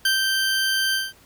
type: tone with ADSR envelope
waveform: 20% pulse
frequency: 1562 Hz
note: G6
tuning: 7 cents flat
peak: -12 dBFS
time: 0.05-1.13 s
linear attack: 4 ms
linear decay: 130 ms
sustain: -3 dB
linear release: 190 ms
effects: pink hiss -53 dBFS RMS until 1.25 s